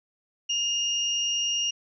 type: tone pair together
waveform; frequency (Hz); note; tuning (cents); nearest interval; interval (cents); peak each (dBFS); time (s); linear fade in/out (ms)
sine; 2835 / 5670; F7 / F8; +25 / +25; octave; 1200; -25 / -30; 0.49-1.71; 10
effects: none